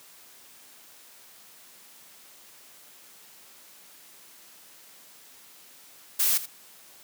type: noise with echo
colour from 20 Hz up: blue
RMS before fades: -23 dBFS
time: 6.19-6.38 s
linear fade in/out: 10 ms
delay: 82 ms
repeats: 1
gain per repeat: -14 dB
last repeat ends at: 6.462 s
effects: white hiss -52 dBFS RMS until 7.03 s + high-pass 150 Hz 12 dB/octave